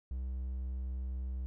triangle tone, 64 Hz, C2, 38 cents flat, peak -33 dBFS, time 0.11-1.46 s, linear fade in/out 0 ms, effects none

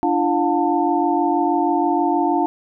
sine tone cluster, 293.4 / 339.7 / 715 / 891 Hz, D4 / F4 / F5 / A5, -2 / -48 / +41 / +22 cents, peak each -21 dBFS, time 0.03-2.46 s, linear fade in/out 0 ms, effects none

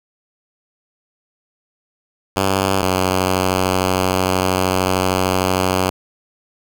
5% pulse tone pair in turn, 96.3 / 93.13 Hz, G2 / F#2, -30 / +12 cents, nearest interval minor second, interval 58 cents, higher first, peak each -4 dBFS, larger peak neither, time 2.36-2.82 / 2.82-5.9 s, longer second, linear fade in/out 5 ms, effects none

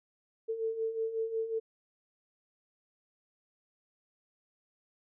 sine beating tone pair, 443.9 / 449.4 Hz, A4 / A4, +15 / +37 cents, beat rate 5.5 Hz, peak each -38 / -32 dBFS, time 0.48-1.6 s, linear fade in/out 20 ms, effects none

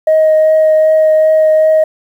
sine tone with vibrato, 627 Hz, D#5, 13 cents sharp, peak -4 dBFS, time 0.07-1.84 s, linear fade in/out 5 ms, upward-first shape triangle, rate 2.6 Hz, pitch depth 10 cents each way, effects tanh soft clip ceiling -3 dBFS + 7-bit

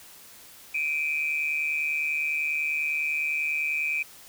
sine tone pair together, 2349 / 2499 Hz, D7 / D#7, 0 / +7 cents, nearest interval minor second, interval 107 cents, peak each -27 dBFS, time 0.74-4.03 s, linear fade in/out 10 ms, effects tanh soft clip ceiling -17 dBFS + white hiss -49 dBFS RMS until 4.28 s

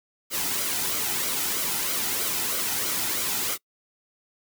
white noise with flanger, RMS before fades -27 dBFS, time 0.3-3.58 s, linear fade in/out 50 ms, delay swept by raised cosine 1.1 to 1.83 ms, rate 3.1 Hz, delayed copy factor -0.55, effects noise-tail reverb RT60 0.1 s tail -25 dB re dry

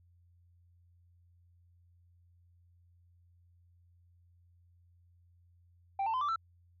sine tone with pitch steps, 784 / 895.4 / 1022.6 / 1167.9 / 1333.8 Hz, G5 / A5 / C6 / D6 / E6, 0 / +30 / -40 / -10 / +20 cents, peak -27 dBFS, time 5.99-6.36 s, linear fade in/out 5 ms, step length 74 ms, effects tanh soft clip ceiling -29 dBFS + added 87 Hz sine -62 dBFS peak until 6.8 s

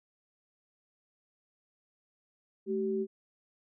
sine tone pair together, 215.1 / 384.8 Hz, A3 / G4, -39 / -32 cents, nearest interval minor seventh, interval 1007 cents, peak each -34 / -30 dBFS, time 2.66-3.07 s, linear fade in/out 50 ms, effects none

